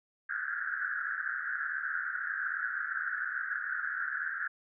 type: band-pass noise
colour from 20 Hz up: white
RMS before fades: -35 dBFS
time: 0.29-4.48 s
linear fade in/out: 10 ms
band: 1400 to 1700 Hz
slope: 96 dB/octave
effects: none